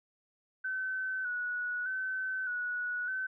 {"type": "tone with vibrato", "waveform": "sine", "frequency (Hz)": 1496, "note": "F#6", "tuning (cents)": 19, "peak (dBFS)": -32, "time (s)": [0.64, 3.27], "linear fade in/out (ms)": 10, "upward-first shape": "square", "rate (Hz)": 0.82, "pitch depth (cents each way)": 35, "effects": []}